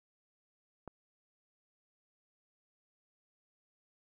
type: click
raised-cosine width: 1 ms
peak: -30 dBFS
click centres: 0.877 s
effects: 12-bit